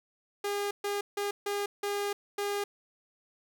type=tone bursts at uneven times; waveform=sawtooth; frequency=406.2 Hz; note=G#4; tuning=38 cents flat; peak=-26 dBFS; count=6; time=0.44-0.71 / 0.84-1.01 / 1.17-1.31 / 1.46-1.66 / 1.83-2.13 / 2.38-2.64 s; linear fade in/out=5 ms; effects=none